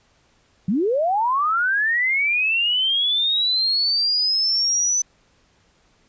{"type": "linear sweep", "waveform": "sine", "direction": "up", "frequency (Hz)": [167.2, 6050], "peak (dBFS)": -17, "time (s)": [0.68, 5.02], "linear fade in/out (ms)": 5, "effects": ["pink hiss -60 dBFS RMS until 6.08 s", "resampled to 16000 Hz"]}